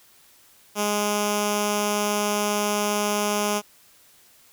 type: tone with notch filter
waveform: 5% pulse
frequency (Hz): 207.4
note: G#3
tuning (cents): -2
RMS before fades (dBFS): -24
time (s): 0.75-3.62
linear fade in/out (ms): 50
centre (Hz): 1800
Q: 0.97
effects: white hiss -55 dBFS RMS until 4.52 s